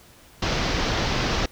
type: low-pass noise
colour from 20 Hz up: pink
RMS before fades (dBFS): -24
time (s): 0.42-1.46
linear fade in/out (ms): 5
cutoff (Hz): 5900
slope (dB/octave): 48
effects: pink hiss -51 dBFS RMS until 1.51 s